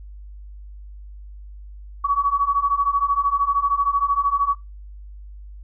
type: beating tone pair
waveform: sine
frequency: 1123 / 1136 Hz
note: C#6 / C#6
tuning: +22 / +42 cents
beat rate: 13 Hz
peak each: -21 / -19 dBFS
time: 2.04-4.55 s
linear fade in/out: 10 ms
effects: noise-tail reverb RT60 0.2 s tail -19 dB re dry + added 50 Hz sine -36 dBFS peak until 5.63 s